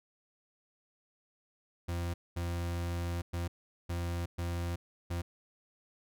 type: tone bursts at uneven times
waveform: 40% pulse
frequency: 86.3 Hz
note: F2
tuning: 20 cents flat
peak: -32 dBFS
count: 6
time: 1.88-2.14 / 2.36-3.22 / 3.33-3.48 / 3.89-4.26 / 4.38-4.76 / 5.1-5.22 s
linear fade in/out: 10 ms
effects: none